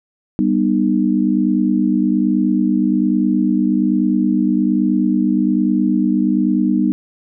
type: chord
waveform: sine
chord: G augmented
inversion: none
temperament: just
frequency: 196 / 245 / 306.2 Hz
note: G3 / B3 / D#4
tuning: 0 / -14 / -28 cents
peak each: -17 dBFS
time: 0.39-6.92 s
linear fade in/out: 0 ms
effects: none